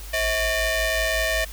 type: ring-modulated tone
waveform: sawtooth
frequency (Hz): 587.3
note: D5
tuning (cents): 0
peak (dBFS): -14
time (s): 0.13-1.45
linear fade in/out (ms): 10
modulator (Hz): 1230
effects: added 50 Hz sine -35 dBFS peak until 1.52 s + white hiss -42 dBFS RMS until 1.52 s